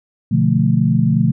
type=chord; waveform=sine; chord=B half-diminished seventh; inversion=none; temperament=equal; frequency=123.47 / 146.83 / 174.61 / 220 Hz; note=B2 / D3 / F3 / A3; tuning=0 / 0 / 0 / 0 cents; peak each=-17 dBFS; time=0.31-1.32 s; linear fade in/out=10 ms; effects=none